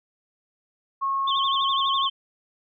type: tone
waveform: sine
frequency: 1090 Hz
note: C#6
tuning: 29 cents flat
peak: -22 dBFS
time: 1.01-2.09 s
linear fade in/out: 20 ms
type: tone with vibrato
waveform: sine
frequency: 3322 Hz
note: G#7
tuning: in tune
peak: -24 dBFS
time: 1.27-2.1 s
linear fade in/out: 10 ms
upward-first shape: sine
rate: 12 Hz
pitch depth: 150 cents each way
effects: none